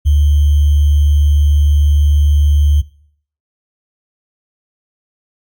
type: tone with sample-and-hold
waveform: sine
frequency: 73.3 Hz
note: D2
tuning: 3 cents flat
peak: -7 dBFS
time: 0.05-2.82 s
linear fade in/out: 20 ms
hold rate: 3150 Hz
effects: noise-tail reverb RT60 0.6 s tail -21 dB re dry + Opus 48 kbps